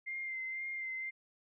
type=tone with vibrato; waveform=sine; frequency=2093 Hz; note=C7; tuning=in tune; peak=-37 dBFS; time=0.06-1.11 s; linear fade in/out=20 ms; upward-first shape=sine; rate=2 Hz; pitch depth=25 cents each way; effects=none